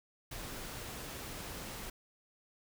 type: noise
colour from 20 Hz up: pink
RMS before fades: -44 dBFS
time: 0.31-1.9 s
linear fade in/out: 5 ms
effects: none